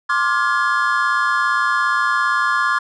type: chord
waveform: triangle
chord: D half-diminished seventh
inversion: third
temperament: just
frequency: 1057.2 / 1174.7 / 1409.6 / 1691.5 Hz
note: C6 / D6 / F6 / Ab6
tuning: +18 / 0 / +16 / +31 cents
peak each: -19 dBFS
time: 0.09-2.79 s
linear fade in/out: 10 ms
effects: resampled to 24000 Hz